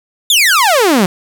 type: exponential sweep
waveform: sawtooth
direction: down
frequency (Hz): 3666 to 173.2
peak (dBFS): -4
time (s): 0.3-1.06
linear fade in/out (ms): 2
effects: none